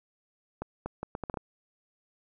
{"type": "accelerating click train", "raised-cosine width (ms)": 1, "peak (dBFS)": -20, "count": 8, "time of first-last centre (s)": [0.62, 1.372], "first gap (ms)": 240, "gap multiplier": 0.71, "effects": []}